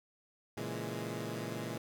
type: chord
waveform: 15% pulse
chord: A# half-diminished seventh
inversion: none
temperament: equal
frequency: 116.54 / 138.59 / 164.81 / 207.7 Hz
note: A#2 / C#3 / E3 / G#3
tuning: 0 / 0 / 0 / 0 cents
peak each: -35 / -39 / -37 / -38 dBFS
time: 0.57-1.78 s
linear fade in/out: 5 ms
effects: none